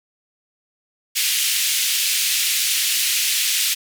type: band-pass noise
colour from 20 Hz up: pink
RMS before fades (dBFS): -20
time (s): 1.15-3.75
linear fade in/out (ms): 20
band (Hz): 2400 to 16000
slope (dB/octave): 24
effects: none